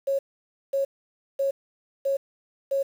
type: tone bursts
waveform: sine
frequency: 549 Hz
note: C#5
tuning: 17 cents flat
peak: -21 dBFS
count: 5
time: 0.07-2.83 s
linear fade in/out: 10 ms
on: 120 ms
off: 540 ms
effects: 8-bit